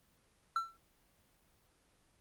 triangle tone with exponential decay, 1344 Hz, E6, 33 cents sharp, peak -26 dBFS, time 0.56-0.77 s, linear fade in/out 2 ms, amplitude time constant 45 ms, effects pink hiss -71 dBFS RMS until 2.2 s + Opus 24 kbps

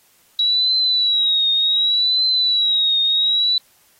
sine tone with vibrato, 3880 Hz, B7, 31 cents flat, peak -14 dBFS, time 0.39-3.58 s, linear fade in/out 2 ms, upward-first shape triangle, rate 0.67 Hz, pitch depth 88 cents each way, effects white hiss -56 dBFS RMS until 3.99 s + AAC 48 kbps

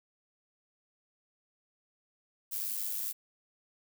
violet noise with amplitude modulation, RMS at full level -33 dBFS, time 2.51-3.13 s, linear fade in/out 20 ms, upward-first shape sine, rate 102 Hz, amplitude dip 55%, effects none

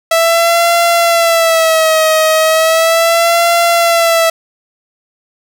sawtooth tone with vibrato, 657 Hz, E5, 6 cents flat, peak -4 dBFS, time 0.11-4.3 s, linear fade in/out 5 ms, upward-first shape sine, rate 0.36 Hz, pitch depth 69 cents each way, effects none

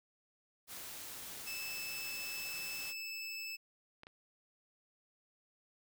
white noise, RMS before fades -47 dBFS, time 0.67-2.94 s, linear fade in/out 50 ms
25% pulse tone, 2626 Hz, E7, 7 cents flat, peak -37 dBFS, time 1.46-3.57 s, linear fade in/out 20 ms
clicks, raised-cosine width 0.3 ms, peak -35 dBFS, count 2, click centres 4.034 / 4.069 s
effects none

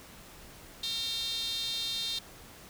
sawtooth tone with high-pass filter, 457.1 Hz, A#4, 34 cents flat, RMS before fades -34 dBFS, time 0.83-2.19 s, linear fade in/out 5 ms, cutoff 3800 Hz, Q 9.7, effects pink hiss -51 dBFS RMS until 2.69 s

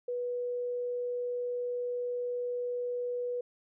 sine tone, 489.3 Hz, B4, 16 cents flat, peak -31 dBFS, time 0.08-3.41 s, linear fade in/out 5 ms, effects none

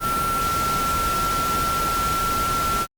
sine tone in noise, 1353 Hz, E6, 45 cents sharp, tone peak -21 dBFS, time 0-2.87 s, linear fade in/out 50 ms, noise pink, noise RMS -27 dBFS, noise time 0-2.87 s, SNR +3 dB, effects Opus 48 kbps

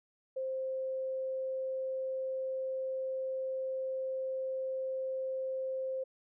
sine tone, 525 Hz, C5, 6 cents sharp, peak -33 dBFS, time 0.36-6.04 s, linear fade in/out 10 ms, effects none

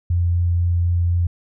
sine tone with vibrato, 86.8 Hz, F2, 10 cents flat, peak -15 dBFS, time 0.1-1.27 s, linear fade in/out 5 ms, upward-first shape triangle, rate 4 Hz, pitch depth 10 cents each way, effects none

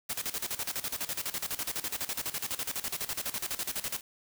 white noise with tremolo, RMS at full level -33 dBFS, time 0.09-4.01 s, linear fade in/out 10 ms, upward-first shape square, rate 12 Hz, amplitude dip 80%, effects none

